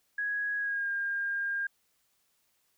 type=tone with pitch glide; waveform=sine; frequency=1662 to 1609.1 Hz; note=G#6 to G6; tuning=+1 to +45 cents; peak=-29 dBFS; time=0.18-1.67 s; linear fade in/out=5 ms; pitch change=-56 cents; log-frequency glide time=0.57-0.9 s; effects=white hiss -73 dBFS RMS until 2.77 s